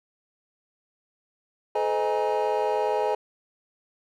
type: tone cluster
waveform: triangle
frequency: 429.8 / 510 / 620 / 827 / 944 Hz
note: A4 / C5 / D#5 / G#5 / A#5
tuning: -41 / -44 / -6 / -8 / +22 cents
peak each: -25 / -27 / -27 / -26 / -29 dBFS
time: 1.75-3.15 s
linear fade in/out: 5 ms
effects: tanh soft clip ceiling -11 dBFS